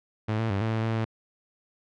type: tone with pitch steps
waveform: sawtooth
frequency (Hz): 108.5 / 112.6 / 98.6 / 112.1 / 111.2 / 113 / 112.2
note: A2 / A2 / G2 / A2 / A2 / A2 / A2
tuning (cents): -24 / +40 / +11 / +33 / +19 / +47 / +34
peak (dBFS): -21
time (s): 0.28-1.05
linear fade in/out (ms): 10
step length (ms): 110
effects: low-pass 3000 Hz 12 dB/octave